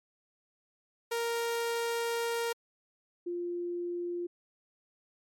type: tone pair in turn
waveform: sawtooth / sine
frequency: 466.2 / 349.3 Hz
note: A#4 / F4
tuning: 0 / 0 cents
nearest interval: perfect fourth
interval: 500 cents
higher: first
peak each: -26 / -32 dBFS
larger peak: first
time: 1.11-2.53 / 3.26-4.27 s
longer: first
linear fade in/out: 10 ms
effects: MP3 64 kbps